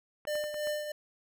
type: clicks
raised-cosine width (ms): 0.5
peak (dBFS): -31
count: 5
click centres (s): 0.252 / 0.354 / 0.44 / 0.543 / 0.672
type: tone with tremolo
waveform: square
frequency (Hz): 599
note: D5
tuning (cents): +34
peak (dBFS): -30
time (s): 0.27-0.92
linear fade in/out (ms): 5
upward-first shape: triangle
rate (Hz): 3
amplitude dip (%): 60
effects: none